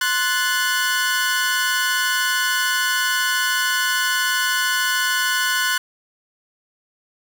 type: chord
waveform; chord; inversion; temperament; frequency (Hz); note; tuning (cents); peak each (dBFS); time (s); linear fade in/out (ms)
sawtooth; F# diminished; second; equal with one note detuned; 1046.5 / 1480 / 1739.8; C6 / F#6 / A6; 0 / 0 / -20; -22 / -16 / -22; 0.01-5.78; 5
effects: 8-bit